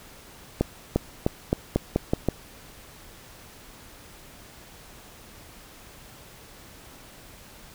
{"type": "accelerating click train", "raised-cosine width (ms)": 2, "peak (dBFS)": -7, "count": 8, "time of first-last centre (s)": [0.61, 2.287], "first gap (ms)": 350, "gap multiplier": 0.87, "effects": ["pink hiss -48 dBFS RMS until 7.74 s"]}